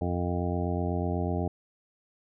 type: harmonic tone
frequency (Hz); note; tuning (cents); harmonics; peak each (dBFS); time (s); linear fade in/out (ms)
88.1; F2; +16; 1 / 2 / 3 / 4 / 5 / 7 / 8 / 9; -30 / -33 / -35 / -36 / -37 / -38 / -39 / -40; 0.01-1.48; 5
effects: none